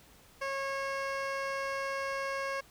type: tone with low-pass filter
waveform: 15% pulse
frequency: 546 Hz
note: C#5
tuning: 26 cents flat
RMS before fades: -35 dBFS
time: 0.41-2.61 s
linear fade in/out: 10 ms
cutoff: 5900 Hz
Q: 0.53
effects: pink hiss -59 dBFS RMS until 2.7 s